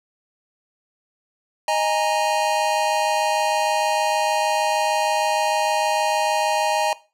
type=chord; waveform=square; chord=D# suspended fourth; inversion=none; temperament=equal with one note detuned; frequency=622.3 / 825.8 / 932.3 Hz; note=D#5 / G#5 / A#5; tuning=0 / -10 / 0 cents; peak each=-24 / -23 / -24 dBFS; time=1.68-6.93 s; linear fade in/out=2 ms; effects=noise-tail reverb RT60 0.3 s tail -18 dB re dry + low-pass 10000 Hz 12 dB/octave